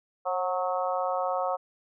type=harmonic tone with a mistuned harmonic; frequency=183.6 Hz; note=F#3; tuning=13 cents flat; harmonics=3 / 4 / 5 / 6 / 7; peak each=-30 / -30 / -35 / -34 / -35 dBFS; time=0.25-1.57 s; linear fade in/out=20 ms; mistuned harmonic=3; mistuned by=-31 cents; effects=none